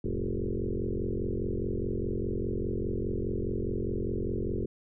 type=tone with frequency modulation; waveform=sine; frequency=169.3 Hz; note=E3; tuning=46 cents sharp; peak=-28 dBFS; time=0.04-4.66 s; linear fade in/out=5 ms; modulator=44.9 Hz; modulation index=5.9; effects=none